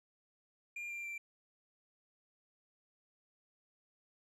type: tone with pitch steps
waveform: triangle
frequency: 2400 / 2377 / 2353 Hz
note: D7 / D7 / D7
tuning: +37 / +20 / +3 cents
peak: -39 dBFS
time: 0.76-1.18 s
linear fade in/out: 5 ms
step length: 140 ms
effects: resampled to 32000 Hz